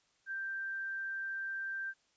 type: tone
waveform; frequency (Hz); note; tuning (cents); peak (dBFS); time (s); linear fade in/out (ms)
sine; 1573; G6; +6; -36; 0.26-1.94; 50
effects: white hiss -73 dBFS RMS until 2.16 s + resampled to 16000 Hz